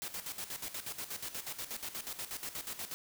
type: noise with tremolo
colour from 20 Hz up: white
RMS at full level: -40 dBFS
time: 0.02-2.94 s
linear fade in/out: 0 ms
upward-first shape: square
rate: 8.3 Hz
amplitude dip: 70%
effects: none